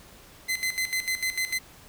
sawtooth tone with tremolo, 2048 Hz, C7, 38 cents flat, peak -21 dBFS, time 0.48-1.59 s, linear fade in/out 20 ms, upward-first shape square, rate 6.7 Hz, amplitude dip 75%, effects pink hiss -51 dBFS RMS until 1.88 s

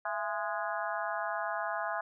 harmonic tone with a mistuned harmonic, 207.7 Hz, G#3, in tune, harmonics 3 / 4 / 5 / 6 / 7 / 8, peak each -37 / -38 / -39 / -40 / -40 / -41 dBFS, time 0.05-2.01 s, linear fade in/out 5 ms, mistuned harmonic 3, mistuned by +120 cents, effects none

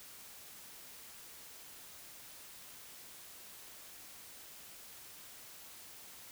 silence, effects white hiss -53 dBFS RMS until 6.31 s

